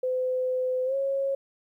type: tone with pitch glide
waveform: sine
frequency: 510 to 546.6 Hz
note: C5 to C#5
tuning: -44 to -24 cents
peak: -24 dBFS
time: 0.03-1.35 s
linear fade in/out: 5 ms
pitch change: +120 cents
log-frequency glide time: 0.85-0.95 s
effects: 11-bit